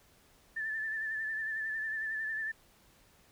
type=tone with vibrato; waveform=sine; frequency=1760 Hz; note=A6; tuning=in tune; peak=-33 dBFS; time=0.56-2.52 s; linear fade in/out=10 ms; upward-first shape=sine; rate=11 Hz; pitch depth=39 cents each way; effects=pink hiss -64 dBFS RMS until 3.31 s